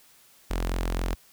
sawtooth tone with notch filter, 43.65 Hz, F1, in tune, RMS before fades -28 dBFS, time 0.5-1.15 s, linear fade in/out 10 ms, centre 120 Hz, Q 0.93, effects white hiss -57 dBFS RMS until 1.32 s

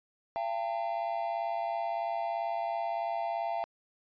triangle tone cluster, 681 / 799 / 902 Hz, F5 / G5 / A5, -44 / +33 / +43 cents, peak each -31 / -34 / -36 dBFS, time 0.36-3.64 s, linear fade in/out 0 ms, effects resampled to 11025 Hz

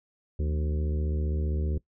harmonic tone with a mistuned harmonic, 75.3 Hz, D2, 44 cents sharp, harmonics 1 / 2 / 3 / 4 / 5 / 6 / 7, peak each -26 / -36 / -40 / -43 / -39 / -44 / -48 dBFS, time 0.39-1.78 s, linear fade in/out 5 ms, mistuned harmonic 2, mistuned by +110 cents, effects noise-tail reverb RT60 0.1 s tail -20 dB re dry

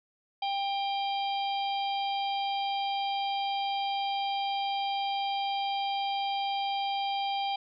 harmonic tone with a mistuned harmonic, 794 Hz, G5, 22 cents sharp, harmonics 1 / 3 / 4 / 5 / 6, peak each -29 / -41 / -37 / -45 / -44 dBFS, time 0.42-7.56 s, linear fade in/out 5 ms, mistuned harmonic 5, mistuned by -49 cents, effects none

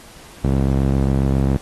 sawtooth tone with band-pass filter, 67.4 Hz, C#2, 48 cents flat, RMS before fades -17 dBFS, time 0.44-1.57 s, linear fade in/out 0 ms, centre 180 Hz, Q 0.86, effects pink hiss -43 dBFS RMS until 1.61 s + AAC 32 kbps

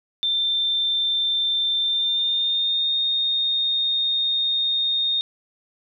sine tone with pitch glide, 3570 to 3685 Hz, A7 to A#7, +24 to -21 cents, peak -19 dBFS, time 0.23-5.21 s, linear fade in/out 0 ms, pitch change +55 cents, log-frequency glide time 1.8-2.98 s, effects none

